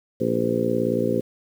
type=harmonic tone with a mistuned harmonic; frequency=58.27 Hz; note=A#1; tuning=in tune; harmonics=2 / 3 / 4 / 5 / 6 / 7 / 8 / 9; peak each=-31 / -31 / -26 / -29 / -28 / -26 / -32 / -26 dBFS; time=0.2-1.21 s; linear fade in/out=10 ms; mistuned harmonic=9; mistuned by=-46 cents; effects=8-bit